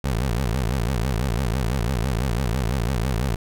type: tone with vibrato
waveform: 20% pulse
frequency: 61.2 Hz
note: B1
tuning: 15 cents flat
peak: -16 dBFS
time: 0.04-3.36 s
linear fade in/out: 5 ms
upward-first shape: sine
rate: 6 Hz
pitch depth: 230 cents each way
effects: none